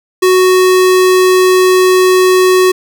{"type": "tone", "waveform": "square", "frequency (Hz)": 370, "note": "F#4", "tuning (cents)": 0, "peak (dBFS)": -6, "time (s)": [0.22, 2.72], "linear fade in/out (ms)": 10, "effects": []}